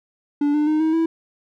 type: tone with pitch steps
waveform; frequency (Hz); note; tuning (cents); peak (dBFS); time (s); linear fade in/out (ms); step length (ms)
triangle; 290 / 298.8 / 308 / 317.3 / 327; D4 / D4 / D#4 / D#4 / E4; -22 / +30 / -17 / +34 / -14; -14; 0.41-1.06; 5; 130
effects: none